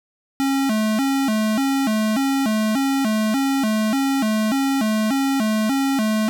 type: tone with vibrato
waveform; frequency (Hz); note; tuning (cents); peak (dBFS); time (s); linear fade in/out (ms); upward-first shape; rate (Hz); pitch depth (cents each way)
square; 242.8; B3; -29; -18; 0.4-6.29; 0; square; 1.7; 200
effects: none